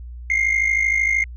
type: tone pair together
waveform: sine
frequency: 2093 / 2146 Hz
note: C7 / C7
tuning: 0 / +43 cents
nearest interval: unison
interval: 43 cents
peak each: -17 dBFS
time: 0.3-1.24 s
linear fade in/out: 2 ms
effects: tanh soft clip ceiling -13 dBFS + added 60 Hz sine -32 dBFS peak until 1.36 s